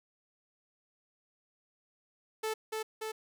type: tone with echo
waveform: sawtooth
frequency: 437.5 Hz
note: A4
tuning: 10 cents flat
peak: -28 dBFS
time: 2.43-2.54 s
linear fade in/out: 10 ms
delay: 290 ms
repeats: 2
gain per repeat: -2 dB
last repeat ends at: 3.12 s
effects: none